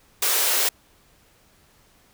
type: high-pass noise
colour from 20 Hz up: white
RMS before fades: -21 dBFS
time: 0.22-0.69 s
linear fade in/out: 5 ms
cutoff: 340 Hz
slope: 48 dB/octave
effects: pink hiss -58 dBFS RMS until 2.13 s